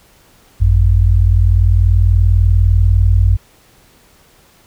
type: tone pair together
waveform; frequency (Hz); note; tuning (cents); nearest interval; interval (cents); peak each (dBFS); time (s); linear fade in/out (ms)
sine; 51.78 / 92; G#1 / F#2; -4 / -9; minor seventh; 995; -10; 0.6-3.37; 20
effects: pink hiss -49 dBFS RMS until 4.66 s